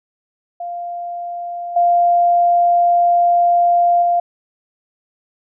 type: tone with level steps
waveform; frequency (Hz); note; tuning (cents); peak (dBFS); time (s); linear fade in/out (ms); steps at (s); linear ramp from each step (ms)
sine; 697; F5; -4; -23 / -10 / -12; 0.6-4.2; 5; 1.76 / 4.02; 5
effects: none